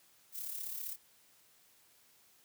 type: noise with amplitude modulation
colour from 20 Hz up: violet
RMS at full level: -39 dBFS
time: 0.32-0.97 s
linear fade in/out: 50 ms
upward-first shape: sine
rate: 35.2 Hz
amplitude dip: 55%
effects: white hiss -66 dBFS RMS until 2.44 s + high-pass 60 Hz 12 dB/octave